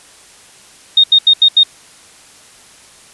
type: tone bursts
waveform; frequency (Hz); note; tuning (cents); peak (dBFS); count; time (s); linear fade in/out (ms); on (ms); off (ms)
sine; 3700; A#7; -14; -4; 5; 0.97-1.634; 5; 68; 81
effects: white hiss -42 dBFS RMS until 3.13 s + resampled to 24000 Hz